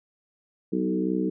harmonic tone with a mistuned harmonic, 62.8 Hz, B1, 30 cents sharp, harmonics 3 / 4 / 5 / 6 / 7, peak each -28 / -31 / -27 / -32 / -32 dBFS, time 0.72-1.3 s, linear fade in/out 10 ms, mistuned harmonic 4, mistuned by -17 cents, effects none

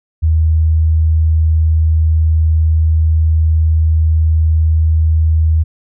sine tone, 79.5 Hz, D#2, 38 cents sharp, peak -8 dBFS, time 0.22-5.64 s, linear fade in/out 20 ms, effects none

